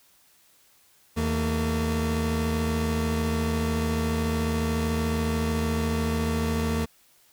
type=tone pair together; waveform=30% pulse; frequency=80.4 / 227.3 Hz; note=E2 / A#3; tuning=-43 / -43 cents; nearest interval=octave + tritone; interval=1800 cents; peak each=-24 dBFS; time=1.16-6.86 s; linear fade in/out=20 ms; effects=white hiss -60 dBFS RMS until 7.32 s